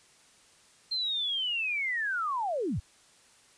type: linear sweep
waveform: sine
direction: down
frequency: 4186 to 55 Hz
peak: -28 dBFS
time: 0.91-2.8 s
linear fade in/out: 10 ms
effects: white hiss -60 dBFS RMS until 3.57 s + resampled to 22050 Hz